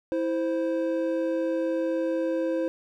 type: tone pair together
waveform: triangle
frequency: 327.8 / 521 Hz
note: E4 / C5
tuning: -10 / -7 cents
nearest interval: minor sixth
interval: 803 cents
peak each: -25 dBFS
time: 0.12-2.68 s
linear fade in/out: 0 ms
effects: none